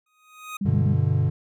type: tone with exponential growth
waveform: 25% pulse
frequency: 1249 Hz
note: D#6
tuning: 6 cents sharp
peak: -26 dBFS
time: 0.06-0.57 s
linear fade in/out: 5 ms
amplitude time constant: 110 ms
type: tone bursts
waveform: sine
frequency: 198.3 Hz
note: G3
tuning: 20 cents sharp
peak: -23 dBFS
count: 3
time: 0.61-0.941 s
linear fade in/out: 5 ms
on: 85 ms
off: 38 ms
type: chord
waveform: triangle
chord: G major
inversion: none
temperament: equal with one note detuned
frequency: 97.55 / 123.47 / 146.83 Hz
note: G2 / B2 / D3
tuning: -8 / 0 / 0 cents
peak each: -21 dBFS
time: 0.65-1.3 s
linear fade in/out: 10 ms
effects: none